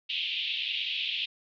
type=band-pass noise; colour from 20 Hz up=white; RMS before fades=-32 dBFS; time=0.09-1.26 s; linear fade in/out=10 ms; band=2600 to 3500 Hz; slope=48 dB/octave; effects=none